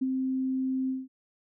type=tone with ADSR envelope; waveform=sine; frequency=261.6 Hz; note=C4; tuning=in tune; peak=-23 dBFS; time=0.01-1.08 s; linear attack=13 ms; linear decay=30 ms; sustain=-3 dB; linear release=190 ms; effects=none